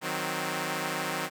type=chord; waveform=5% pulse; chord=C diminished; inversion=first; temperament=equal; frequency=155.56 / 185 / 261.6 Hz; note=Eb3 / Gb3 / C4; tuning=0 / 0 / 0 cents; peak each=-23 dBFS; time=0.01-1.3 s; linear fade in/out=50 ms; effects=none